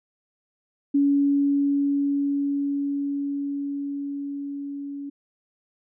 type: tone with level ramp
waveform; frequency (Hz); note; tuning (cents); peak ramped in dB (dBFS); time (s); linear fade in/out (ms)
sine; 282.2; C#4; +31; -16 to -31; 0.94-5.1; 10
effects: none